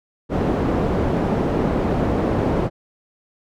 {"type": "low-pass noise", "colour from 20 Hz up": "white", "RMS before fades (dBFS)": -20, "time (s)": [0.29, 2.7], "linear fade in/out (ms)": 50, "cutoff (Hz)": 460, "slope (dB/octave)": 12, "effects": []}